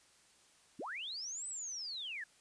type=linear two-way sweep; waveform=sine; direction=up then down; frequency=174.61 to 8150 to 1637 Hz; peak=-40 dBFS; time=0.79-2.24 s; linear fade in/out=5 ms; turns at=1.47 s; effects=white hiss -66 dBFS RMS until 2.4 s + resampled to 22050 Hz